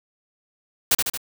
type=noise with echo; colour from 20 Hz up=white; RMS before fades=-17 dBFS; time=0.91-0.95 s; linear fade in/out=5 ms; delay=75 ms; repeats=3; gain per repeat=-4 dB; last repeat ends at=1.175 s; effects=none